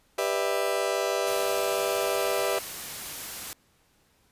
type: chord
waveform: 35% pulse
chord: E minor seventh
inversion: first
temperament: just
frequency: 395.6 / 494.4 / 593.3 / 659.3 Hz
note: G4 / B4 / D5 / E5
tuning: +16 / +2 / +18 / 0 cents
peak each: -29 dBFS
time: 0.18-2.59 s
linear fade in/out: 5 ms
type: noise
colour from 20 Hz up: white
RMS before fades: -37 dBFS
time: 1.27-3.53 s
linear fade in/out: 0 ms
effects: pink hiss -65 dBFS RMS until 4.31 s + resampled to 32000 Hz